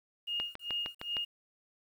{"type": "tone with tremolo", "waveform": "sine", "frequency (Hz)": 2846, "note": "F7", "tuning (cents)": 32, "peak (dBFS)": -31, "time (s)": [0.27, 1.25], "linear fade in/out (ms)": 10, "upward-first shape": "sine", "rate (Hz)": 2.5, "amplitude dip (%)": 100}
{"type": "click train", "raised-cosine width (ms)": 0.3, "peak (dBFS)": -22, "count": 6, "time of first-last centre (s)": [0.4, 1.168], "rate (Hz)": 6.51}
{"effects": ["10-bit"]}